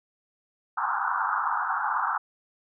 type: band-pass noise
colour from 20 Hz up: white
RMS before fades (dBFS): -27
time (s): 0.77-2.18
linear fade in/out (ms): 10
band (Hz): 780 to 1500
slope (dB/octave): 96
effects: none